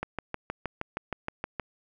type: click train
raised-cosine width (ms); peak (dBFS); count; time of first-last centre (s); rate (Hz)
0.5; -16; 11; 0.03-1.597; 6.38
effects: none